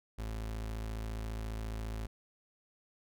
35% pulse tone, 54.6 Hz, A1, 13 cents flat, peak -35 dBFS, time 0.18-2.07 s, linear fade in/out 10 ms, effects none

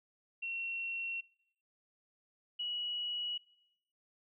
sine tone pair in turn, 2725 / 2925 Hz, F7 / F#7, -43 / -21 cents, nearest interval minor second, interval 122 cents, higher second, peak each -36 / -35 dBFS, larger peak second, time 0.42-1.21 / 2.59-3.38 s, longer neither, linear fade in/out 10 ms, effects noise-tail reverb RT60 0.8 s tail -22 dB re dry

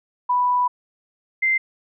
sine tone pair in turn, 987.8 / 2083 Hz, B5 / C7, 0 / -8 cents, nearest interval octave + minor second, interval 1292 cents, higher second, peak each -16 dBFS, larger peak neither, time 0.29-0.68 / 1.42-1.58 s, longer first, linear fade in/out 10 ms, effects none

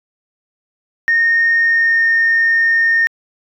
sine tone with pitch glide, 1842 to 1830.3 Hz, A#6 to A#6, -21 to -32 cents, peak -9 dBFS, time 1.08-3.07 s, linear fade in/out 0 ms, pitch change -11 cents, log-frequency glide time 1.59-2.04 s, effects tanh soft clip ceiling -6 dBFS

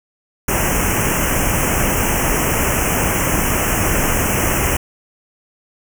pink band-stop noise, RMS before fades -17 dBFS, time 0.48-4.77 s, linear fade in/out 5 ms, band 3000 to 5600 Hz, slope 96 dB/octave, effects none

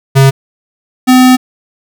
square tone pair in turn, 135.4 / 254.8 Hz, C#3 / C4, -40 / -46 cents, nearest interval major seventh, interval 1094 cents, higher second, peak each -3 dBFS, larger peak neither, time 0.15-0.31 / 1.07-1.37 s, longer second, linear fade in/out 20 ms, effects none

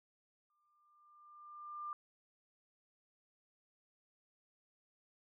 sine tone with exponential growth, 1195 Hz, D6, 30 cents sharp, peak -39 dBFS, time 0.5-1.93 s, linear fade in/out 1 ms, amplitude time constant 310 ms, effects none

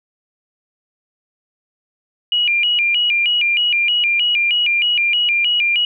sine tone with vibrato, 2637 Hz, E7, in tune, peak -13 dBFS, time 2.32-5.85 s, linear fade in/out 2 ms, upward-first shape square, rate 3.2 Hz, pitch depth 170 cents each way, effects none

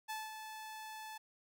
sawtooth tone with ADSR envelope, 870 Hz, A5, 20 cents flat, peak -35 dBFS, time 0.08-1.18 s, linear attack 22 ms, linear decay 200 ms, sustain -7 dB, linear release 9 ms, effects none

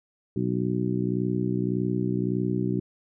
harmonic tone, 61.74 Hz, B1, in tune, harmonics 2 / 3 / 4 / 5 / 6, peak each -29 / -28 / -33 / -30 / -31 dBFS, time 0.36-2.8 s, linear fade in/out 5 ms, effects none

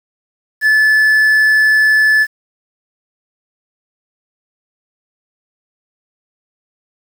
triangle tone with quantisation, 1734 Hz, A6, 26 cents flat, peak -6 dBFS, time 0.61-2.27 s, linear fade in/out 50 ms, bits 6, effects none

